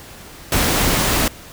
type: noise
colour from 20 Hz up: pink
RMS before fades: -17 dBFS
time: 0.52-1.28 s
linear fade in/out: 2 ms
effects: pink hiss -39 dBFS RMS until 1.52 s